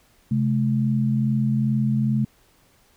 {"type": "tone pair together", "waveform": "sine", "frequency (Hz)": [132.42, 214.8], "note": ["C3", "A3"], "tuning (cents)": [21, -41], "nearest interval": "minor sixth", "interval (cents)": 838, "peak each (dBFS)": [-21, -21], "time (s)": [0.31, 2.25], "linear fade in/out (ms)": 5, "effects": ["pink hiss -59 dBFS RMS until 2.96 s"]}